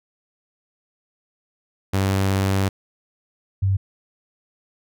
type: tone pair in turn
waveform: sawtooth / sine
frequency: 96.9 / 96.9 Hz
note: G2 / G2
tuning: -20 / -20 cents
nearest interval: unison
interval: 0 cents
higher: neither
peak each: -14 / -16 dBFS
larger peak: first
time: 1.93-2.69 / 3.62-3.77 s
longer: first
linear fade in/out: 10 ms
effects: none